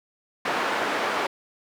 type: band-pass noise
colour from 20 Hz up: white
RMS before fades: -26 dBFS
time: 0.45-1.27 s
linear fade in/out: 5 ms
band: 320 to 1500 Hz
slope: 12 dB/octave
effects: none